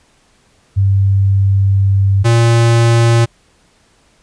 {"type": "tone pair in turn", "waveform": ["sine", "square"], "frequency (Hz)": [98, 116.54], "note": ["G2", "A#2"], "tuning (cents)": [0, 0], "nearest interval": "minor third", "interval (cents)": 300, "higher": "second", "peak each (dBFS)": -8, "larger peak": "neither", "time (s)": [[0.76, 2.24], [2.24, 3.26]], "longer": "first", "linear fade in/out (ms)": 20, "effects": ["pink hiss -53 dBFS RMS until 4.22 s", "resampled to 22050 Hz"]}